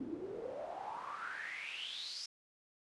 pink noise with band-pass filter sweep, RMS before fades -44 dBFS, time 0-2.26 s, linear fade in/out 5 ms, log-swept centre 270 to 5300 Hz, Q 8.5, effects resampled to 24000 Hz

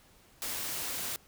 white noise, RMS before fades -36 dBFS, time 0.42-1.16 s, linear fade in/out 0 ms, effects pink hiss -61 dBFS RMS until 1.27 s

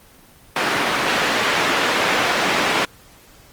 white band-pass noise, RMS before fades -19 dBFS, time 0.56-2.85 s, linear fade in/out 2 ms, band 200 to 2300 Hz, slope 12 dB/octave, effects pink hiss -48 dBFS RMS until 3.52 s + Opus 24 kbps

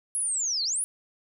sine linear two-way sweep, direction down then up, 10780 to 4062 to 10780 Hz, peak -25 dBFS, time 0.15-0.84 s, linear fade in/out 0 ms, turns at 0.64 s, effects none

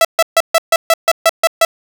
sawtooth tone bursts, 660 Hz, E5, 2 cents sharp, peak -3 dBFS, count 10, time 0.01-1.65 s, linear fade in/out 2 ms, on 38 ms, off 140 ms, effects none

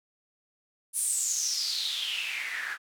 white noise with band-pass filter sweep, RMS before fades -31 dBFS, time 0.93-2.78 s, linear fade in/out 50 ms, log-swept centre 10000 to 1500 Hz, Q 7.2, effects none

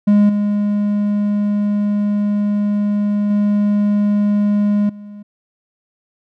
triangle tone with level steps, 206.1 Hz, G#3, 13 cents flat, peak -6 / -12 / -10 / -29 dBFS, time 0.07-5.23 s, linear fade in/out 10 ms, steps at 0.29 / 3.3 / 4.89 s, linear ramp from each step 5 ms, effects none

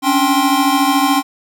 square tone cluster, 273.8 / 287.5 / 782 / 1056 Hz, C#4 / D4 / G5 / C6, -21 / -37 / -4 / +16 cents, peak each -18 dBFS, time 0.02-1.23 s, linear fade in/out 50 ms, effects none

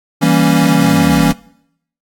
square chord, E diminished seventh, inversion none, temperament equal, 164.81 / 196 / 233.1 / 277.2 Hz, E3 / G3 / Bb3 / Db4, 0 / 0 / 0 / 0 cents, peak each -14 / -17 / -16 / -14 dBFS, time 0.21-1.33 s, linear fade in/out 20 ms
40% pulse linear sweep, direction down, 162.5 to 34.65 Hz, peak -22 dBFS, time 0.63-1.33 s, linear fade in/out 0 ms
effects noise-tail reverb RT60 0.7 s tail -22 dB re dry + AAC 64 kbps

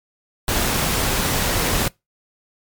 pink noise, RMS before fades -20 dBFS, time 0.48-1.88 s, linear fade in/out 2 ms, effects noise-tail reverb RT60 0.2 s tail -24 dB re dry + MP3 96 kbps

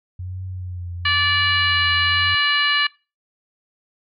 sine tone with vibrato, 90.3 Hz, F#2, 42 cents flat, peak -27 dBFS, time 0.19-2.35 s, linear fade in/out 5 ms, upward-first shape triangle, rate 1 Hz, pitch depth 62 cents each way
harmonic tone, 581 Hz, D5, 19 cents flat, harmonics 2 / 3 / 4 / 5 / 6 / 7 / 8, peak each -24 / -20 / -24 / -22 / -36 / -25 / -38 dBFS, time 1.05-2.87 s, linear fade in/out 5 ms
effects noise-tail reverb RT60 0.3 s tail -23 dB re dry

